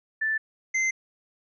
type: tone pair in turn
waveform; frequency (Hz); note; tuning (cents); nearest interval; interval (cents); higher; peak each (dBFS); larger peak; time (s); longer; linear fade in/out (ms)
sine / square; 1761 / 2073; A6 / C7; +1 / -17; minor third; 282; second; -23; neither; 0.21-0.38 / 0.74-0.91; neither; 10
effects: resampled to 16000 Hz